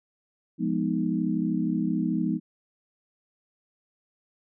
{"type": "chord", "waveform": "sine", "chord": "F half-diminished seventh", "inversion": "none", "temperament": "equal", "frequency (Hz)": [174.61, 207.7, 246.9, 311.1], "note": ["F3", "Ab3", "Cb4", "Eb4"], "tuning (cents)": [0, 0, 0, 0], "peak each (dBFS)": -29, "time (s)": [0.58, 2.4], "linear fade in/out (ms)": 50, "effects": []}